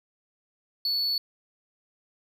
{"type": "tone", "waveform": "triangle", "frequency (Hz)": 4434, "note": "C#8", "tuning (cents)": 0, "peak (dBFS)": -23, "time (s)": [0.85, 1.18], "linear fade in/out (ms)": 2, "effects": []}